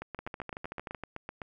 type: two click trains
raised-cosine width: 0.5 ms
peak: -23 / -23 dBFS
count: 12 / 11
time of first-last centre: 0.02-1.418 / 0.19-0.948 s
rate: 7.87 / 13.2 Hz
effects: none